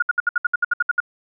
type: tone bursts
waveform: sine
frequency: 1432 Hz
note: F6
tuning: 43 cents sharp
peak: -14 dBFS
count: 12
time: 0-1.003 s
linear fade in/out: 5 ms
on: 24 ms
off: 65 ms
effects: none